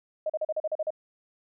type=tone bursts; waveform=sine; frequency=622.3 Hz; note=D#5; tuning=in tune; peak=-25 dBFS; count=9; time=0.26-0.905 s; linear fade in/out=5 ms; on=37 ms; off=39 ms; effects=none